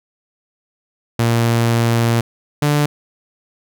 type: tone pair in turn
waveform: sawtooth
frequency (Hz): 116.54 / 147.11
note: A#2 / D3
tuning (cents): 0 / +3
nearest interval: major third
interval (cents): 403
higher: second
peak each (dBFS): -9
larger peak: neither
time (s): 1.19-2.21 / 2.62-2.86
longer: first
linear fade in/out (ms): 5
effects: none